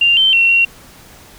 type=tone with pitch steps; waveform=sine; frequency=2786 / 3104 / 2725 / 2743 Hz; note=F7 / G7 / F7 / F7; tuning=-5 / -18 / -43 / -32 cents; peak=-8 dBFS; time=0.01-0.65 s; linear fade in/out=5 ms; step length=160 ms; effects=pink hiss -41 dBFS RMS until 1.38 s